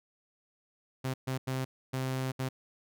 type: tone bursts at uneven times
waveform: sawtooth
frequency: 130.8 Hz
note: C3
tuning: in tune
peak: -27 dBFS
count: 5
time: 1.04-1.14 / 1.27-1.38 / 1.47-1.65 / 1.93-2.32 / 2.39-2.49 s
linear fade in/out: 10 ms
effects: none